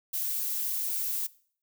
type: noise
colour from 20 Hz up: violet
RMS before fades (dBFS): -31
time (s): 0.13-1.27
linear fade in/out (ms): 10
effects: noise-tail reverb RT60 0.5 s tail -20 dB re dry